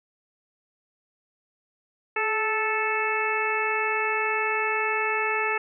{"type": "harmonic tone with a mistuned harmonic", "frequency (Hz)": 438.1, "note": "A4", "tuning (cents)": -7, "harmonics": [1, 2, 3, 4, 5, 6], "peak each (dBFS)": [-30, -30, -30, -30, -30, -30], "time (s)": [2.16, 5.58], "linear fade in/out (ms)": 5, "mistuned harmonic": 1, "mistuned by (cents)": -36, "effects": []}